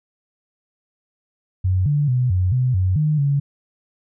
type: tone with pitch steps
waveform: sine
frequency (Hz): 92.8 / 146.1 / 125.6 / 91.7 / 127.1 / 92.9 / 152.3 / 141.3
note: F#2 / D3 / B2 / F#2 / C3 / F#2 / D#3 / C#3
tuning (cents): +6 / -9 / +30 / -15 / -50 / +7 / -37 / +34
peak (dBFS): -15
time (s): 1.64-3.4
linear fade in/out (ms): 10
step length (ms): 220
effects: none